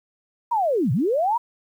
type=linear two-way sweep; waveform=sine; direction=down then up; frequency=982 to 107.4 to 982 Hz; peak=-18 dBFS; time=0.51-1.38 s; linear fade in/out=10 ms; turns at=0.92 s; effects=9-bit